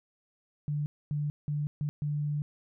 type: tone bursts at uneven times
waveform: sine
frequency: 147.5 Hz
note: D3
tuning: 8 cents sharp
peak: -28 dBFS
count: 5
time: 0.68-0.86 / 1.11-1.3 / 1.48-1.67 / 1.81-1.89 / 2.02-2.42 s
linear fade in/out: 0 ms
effects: none